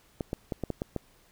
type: clicks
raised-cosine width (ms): 2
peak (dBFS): -17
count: 7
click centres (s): 0.208 / 0.331 / 0.522 / 0.637 / 0.703 / 0.819 / 0.963
effects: pink hiss -62 dBFS RMS until 1.31 s